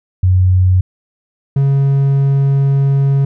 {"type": "tone pair in turn", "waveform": ["sine", "triangle"], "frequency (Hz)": [92.2, 138.14], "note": ["F#2", "C#3"], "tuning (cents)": [-6, -6], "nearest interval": "perfect fifth", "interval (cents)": 700, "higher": "second", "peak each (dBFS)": -7, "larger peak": "neither", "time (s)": [[0.23, 0.81], [1.56, 3.25]], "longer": "second", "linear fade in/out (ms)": 5, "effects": []}